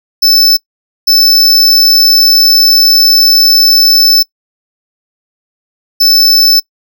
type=tone bursts at uneven times; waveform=square; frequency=5274 Hz; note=E8; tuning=in tune; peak=-4 dBFS; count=3; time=0.22-0.57 / 1.07-4.23 / 6-6.6 s; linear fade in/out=10 ms; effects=noise-tail reverb RT60 0.1 s tail -23 dB re dry